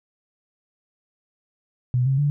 sine tone with pitch steps, 124.8 / 134.53 / 145.02 Hz, B2 / C3 / D3, +19 / +49 / -22 cents, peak -17 dBFS, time 1.94-2.3 s, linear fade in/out 0 ms, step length 120 ms, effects none

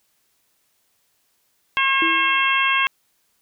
harmonic tone, 539 Hz, C#5, 49 cents flat, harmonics 2 / 3 / 4 / 5 / 6, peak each -21 / -23 / -23 / -21 / -26 dBFS, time 1.77-2.87 s, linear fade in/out 0 ms
sine tone with exponential decay, 328.5 Hz, E4, 6 cents flat, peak -21 dBFS, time 2.02-2.58 s, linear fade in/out 1 ms, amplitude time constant 120 ms
effects white hiss -66 dBFS RMS until 3.41 s

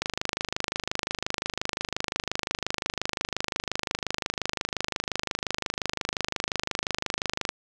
click train, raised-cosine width 0.2 ms, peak -9 dBFS, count 193, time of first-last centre 0.02-7.491 s, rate 25.7 Hz, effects none

